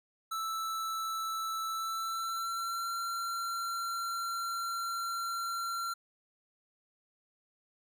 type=tone with pitch glide; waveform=square; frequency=1318.5 to 1367.4 Hz; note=E6 to F6; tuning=0 to -37 cents; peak=-34 dBFS; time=0.31-5.94 s; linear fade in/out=10 ms; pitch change=+63 cents; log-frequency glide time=1.7-2.92 s; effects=none